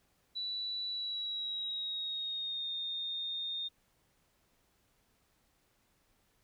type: tone with pitch glide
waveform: sine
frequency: 3951 to 3665 Hz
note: B7 to A#7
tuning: 0 to -30 cents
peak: -35 dBFS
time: 0.35-3.69 s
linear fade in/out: 20 ms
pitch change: -130 cents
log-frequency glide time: 0.88-2.7 s
effects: pink hiss -73 dBFS RMS until 6.43 s